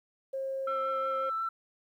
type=tone with pitch glide; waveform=sine; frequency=536 to 532.3 Hz; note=C5 to C5; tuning=+42 to +30 cents; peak=-31 dBFS; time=0.33-1.3 s; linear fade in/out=10 ms; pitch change=-12 cents; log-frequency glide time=0.7-0.8 s
type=tone with vibrato; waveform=sine; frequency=1333 Hz; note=E6; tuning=19 cents sharp; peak=-29 dBFS; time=0.67-1.49 s; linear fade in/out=5 ms; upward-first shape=triangle; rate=5.5 Hz; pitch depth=17 cents each way
effects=tanh soft clip ceiling -24 dBFS + 11-bit